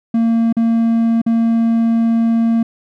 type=tone with dropouts; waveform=triangle; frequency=229 Hz; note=A#3; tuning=31 cents flat; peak=-9 dBFS; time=0.14-2.63 s; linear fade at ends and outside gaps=5 ms; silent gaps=0.527-0.567 / 1.217-1.263 s; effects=none